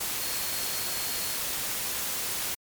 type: tone in noise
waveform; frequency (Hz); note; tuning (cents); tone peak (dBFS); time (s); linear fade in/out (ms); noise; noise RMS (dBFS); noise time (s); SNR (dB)
sine; 4300; C8; +47; -39; 0.21-1.37; 10; white; -31; 0-2.55; -11
effects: MP3 96 kbps

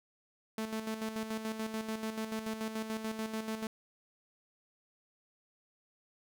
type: tone with tremolo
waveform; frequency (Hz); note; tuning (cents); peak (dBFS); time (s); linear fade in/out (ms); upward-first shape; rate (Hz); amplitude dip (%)
sawtooth; 220; A3; 0; -30; 0.58-3.67; 2; square; 6.9; 55
effects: none

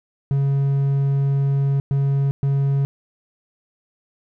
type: tone bursts at uneven times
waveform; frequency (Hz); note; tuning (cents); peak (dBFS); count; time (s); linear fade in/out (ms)
triangle; 138.59; C#3; 0; -14; 3; 0.31-1.8 / 1.91-2.31 / 2.43-2.85; 0
effects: none

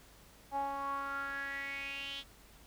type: tone with band-pass filter sweep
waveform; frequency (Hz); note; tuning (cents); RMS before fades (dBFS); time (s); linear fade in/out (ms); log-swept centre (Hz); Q
sawtooth; 277.2; C#4; 0; -39; 0.51-2.24; 50; 790 to 3400; 7
effects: added 50 Hz sine -62 dBFS peak until 2.66 s + pink hiss -60 dBFS RMS until 2.66 s

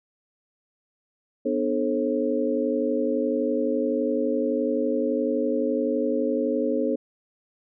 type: tone cluster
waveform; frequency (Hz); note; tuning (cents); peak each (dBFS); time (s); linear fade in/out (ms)
sine; 248.1 / 299.9 / 436.4 / 538; B3 / D4 / A4 / C5; +8 / +36 / -14 / +48; -27; 1.45-6.96; 10
effects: none

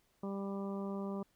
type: harmonic tone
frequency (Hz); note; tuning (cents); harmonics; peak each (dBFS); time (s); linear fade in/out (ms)
197.4; G3; +12; 1 / 2 / 3 / 4 / 5 / 6; -38 / -43 / -47 / -53 / -51 / -52; 0.23-1.23; 5
effects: pink hiss -74 dBFS RMS until 1.35 s

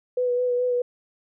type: tone with vibrato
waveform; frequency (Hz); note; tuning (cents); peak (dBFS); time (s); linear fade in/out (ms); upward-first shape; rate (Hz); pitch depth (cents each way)
sine; 493.9; B4; 0; -20; 0.17-0.82; 5; sine; 4.7; 21
effects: none

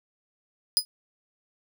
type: tone with exponential decay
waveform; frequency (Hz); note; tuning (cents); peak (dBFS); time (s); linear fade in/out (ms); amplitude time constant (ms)
sawtooth; 4978; D#8; 0; -11; 0.77-0.85; 0; 17
effects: none

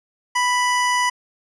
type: tone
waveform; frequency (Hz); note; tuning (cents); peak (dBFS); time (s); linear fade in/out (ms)
25% pulse; 987.8; B5; 0; -13; 0.35-1.1; 10
effects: resampled to 22050 Hz

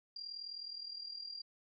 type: tone with amplitude modulation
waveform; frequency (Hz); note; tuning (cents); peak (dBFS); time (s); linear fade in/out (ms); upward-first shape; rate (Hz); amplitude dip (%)
sine; 4771; D8; +26; -40; 0.16-1.42; 5; sine; 39.5; 70
effects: none

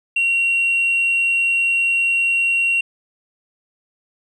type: tone with tanh clipping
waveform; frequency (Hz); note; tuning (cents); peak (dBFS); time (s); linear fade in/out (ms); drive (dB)
triangle; 2745; F7; -31; -15; 0.16-2.81; 5; 5
effects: none

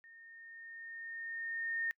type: tone with level ramp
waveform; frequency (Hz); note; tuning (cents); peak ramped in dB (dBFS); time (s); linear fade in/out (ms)
sine; 1832; A#6; -31; -55 to -32; 0.04-1.91; 0
effects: noise-tail reverb RT60 0.1 s tail -26 dB re dry

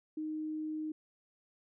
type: tone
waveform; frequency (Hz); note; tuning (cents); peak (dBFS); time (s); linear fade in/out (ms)
sine; 310; D#4; -6; -35; 0.17-0.92; 5
effects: none

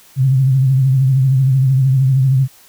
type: tone with vibrato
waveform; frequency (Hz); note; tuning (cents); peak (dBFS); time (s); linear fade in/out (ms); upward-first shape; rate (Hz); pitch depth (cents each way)
sine; 132.6; C3; +23; -9; 0.16-2.48; 50; triangle; 13; 77
effects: white hiss -46 dBFS RMS until 2.68 s

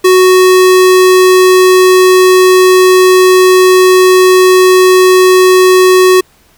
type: tone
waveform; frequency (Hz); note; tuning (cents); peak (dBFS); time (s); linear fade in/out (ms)
square; 370; F#4; 0; -3; 0.04-6.21; 10
effects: pink hiss -47 dBFS RMS until 6.57 s

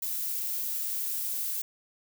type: noise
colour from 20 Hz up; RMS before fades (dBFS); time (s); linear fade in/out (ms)
violet; -32; 0.02-1.62; 5
effects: none

